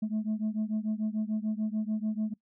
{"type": "beating tone pair", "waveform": "sine", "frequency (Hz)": [212.9, 219.7], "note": ["G#3", "A3"], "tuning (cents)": [43, -2], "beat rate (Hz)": 6.8, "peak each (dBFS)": [-29, -30], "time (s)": [0.02, 2.34], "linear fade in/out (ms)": 10, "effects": ["noise-tail reverb RT60 0.1 s tail -23 dB re dry", "tanh soft clip ceiling -25 dBFS"]}